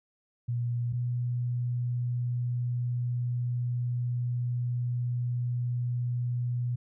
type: tone pair in turn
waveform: sine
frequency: 120 / 122.1 Hz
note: B2 / B2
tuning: -49 / -19 cents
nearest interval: unison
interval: 30 cents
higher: second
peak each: -27 dBFS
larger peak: neither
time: 0.48-0.93 / 0.93-6.76 s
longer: second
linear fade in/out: 10 ms
effects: none